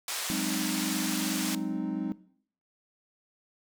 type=band-pass noise; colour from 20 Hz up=white; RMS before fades=-34 dBFS; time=0.08-1.55 s; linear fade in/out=2 ms; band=650 to 9100 Hz; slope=12 dB/octave
type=chord; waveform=triangle; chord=Ab dominant seventh; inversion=third; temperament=equal with one note detuned; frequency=185 / 207.7 / 261.6 / 309.5 Hz; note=Gb3 / Ab3 / C4 / Eb4; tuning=0 / 0 / 0 / -9 cents; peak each=-33 dBFS; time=0.3-2.12 s; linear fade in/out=0 ms
effects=noise-tail reverb RT60 0.6 s tail -18 dB re dry